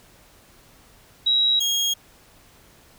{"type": "tone pair in turn", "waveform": ["sine", "30% pulse"], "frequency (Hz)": [3858, 3267], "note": ["B7", "G#7"], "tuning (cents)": [-41, -29], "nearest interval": "minor third", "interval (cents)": 288, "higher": "first", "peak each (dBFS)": [-16, -17], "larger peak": "first", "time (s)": [[1.26, 1.6], [1.6, 1.94]], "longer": "neither", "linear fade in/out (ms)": 10, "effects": ["pink hiss -53 dBFS RMS until 2.98 s"]}